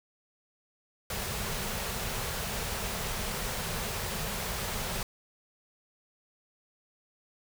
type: band-stop noise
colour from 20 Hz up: pink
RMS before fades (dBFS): -34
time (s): 1.1-5.03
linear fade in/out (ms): 2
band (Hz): 240 to 360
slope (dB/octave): 96
effects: none